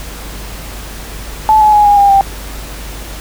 sine tone with pitch steps, 867 / 850.6 / 834.6 / 818.8 / 803.4 / 788.2 Hz, A5 / G#5 / G#5 / G#5 / G5 / G5, -26 / +41 / +8 / -25 / +42 / +9 cents, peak -4 dBFS, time 1.49-2.21 s, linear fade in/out 0 ms, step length 120 ms, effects added 50 Hz sine -26 dBFS peak until 3.2 s + pink hiss -29 dBFS RMS until 3.2 s

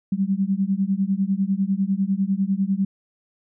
sine beating tone pair, 189.6 / 199.6 Hz, F#3 / G3, +43 / +32 cents, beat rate 10 Hz, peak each -22 dBFS, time 0.12-2.85 s, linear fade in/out 5 ms, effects none

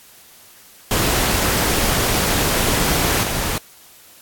pink noise with level steps, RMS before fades -18 / -22 dBFS, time 0.91-3.58 s, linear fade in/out 2 ms, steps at 3.23 s, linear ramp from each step 2 ms, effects white hiss -46 dBFS RMS until 4.21 s + AAC 64 kbps

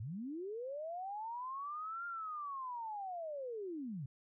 sine linear two-way sweep, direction up then down, 94.5 to 1407 to 121.2 Hz, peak -40 dBFS, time 0-4.06 s, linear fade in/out 5 ms, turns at 2.06 s, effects none

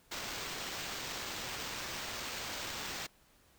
violet noise with sample-and-hold, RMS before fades -41 dBFS, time 0.11-3.07 s, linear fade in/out 10 ms, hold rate 11025 Hz, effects pink hiss -66 dBFS RMS until 3.58 s

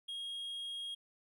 triangle tone, 3267 Hz, G#7, 29 cents flat, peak -38 dBFS, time 0.08-0.95 s, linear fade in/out 10 ms, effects none

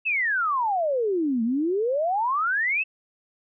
sine exponential two-way sweep, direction down then up, 2703 to 220 to 2703 Hz, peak -21 dBFS, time 0.05-2.84 s, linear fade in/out 20 ms, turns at 1.43 s, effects none

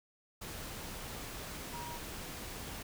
sine tone in noise, 952 Hz, A#5, 36 cents sharp, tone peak -43 dBFS, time 1.73-1.97 s, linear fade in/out 10 ms, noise pink, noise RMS -44 dBFS, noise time 0.41-2.83 s, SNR -2 dB, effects none

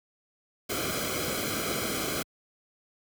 pink noise with comb filter, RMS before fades -31 dBFS, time 0.69-2.23 s, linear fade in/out 10 ms, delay 1.1 ms, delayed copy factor -0.8, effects high-pass 60 Hz 12 dB/octave

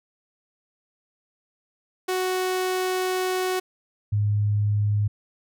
sawtooth / sine tone pair in turn, 370.3 / 103.91 Hz, F#4 / G#2, +1 / +1 cents, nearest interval octave + minor seventh, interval 2200 cents, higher first, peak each -19 dBFS, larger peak neither, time 2.08-3.6 / 4.12-5.08 s, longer first, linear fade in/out 10 ms, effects none

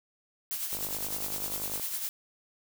blue noise with tremolo, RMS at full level -32 dBFS, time 0.51-2.09 s, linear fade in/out 0 ms, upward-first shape triangle, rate 9.9 Hz, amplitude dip 55%
click train, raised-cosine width 1 ms, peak -28 dBFS, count 55, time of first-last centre 0.73-1.797 s, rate 50.6 Hz
effects none

